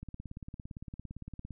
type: click train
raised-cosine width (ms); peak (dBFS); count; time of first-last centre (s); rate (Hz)
5; -30; 27; 0.03-1.507; 17.6
effects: none